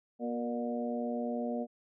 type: harmonic tone with a mistuned harmonic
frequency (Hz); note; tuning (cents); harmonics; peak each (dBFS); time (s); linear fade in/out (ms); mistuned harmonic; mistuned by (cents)
120; B2; -49; 2 / 3 / 4 / 5 / 6; -34 / -46 / -39 / -39 / -42; 0.19-1.67; 50; 4; -31
effects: none